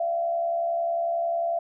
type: tone with frequency modulation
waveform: sine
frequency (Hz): 680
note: F5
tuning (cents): -46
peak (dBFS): -23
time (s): 0-1.59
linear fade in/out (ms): 5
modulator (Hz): 71.1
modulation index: 0.43
effects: none